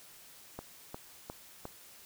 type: click train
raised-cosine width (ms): 1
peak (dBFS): -26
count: 4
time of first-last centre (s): 0.59-1.654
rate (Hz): 2.82
effects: white hiss -55 dBFS RMS until 2.05 s